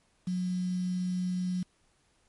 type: tone with quantisation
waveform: sine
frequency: 181.6 Hz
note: F#3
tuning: 32 cents flat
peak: -28 dBFS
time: 0.27-1.63 s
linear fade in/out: 5 ms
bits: 8
effects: pink hiss -69 dBFS RMS until 2.28 s + MP3 48 kbps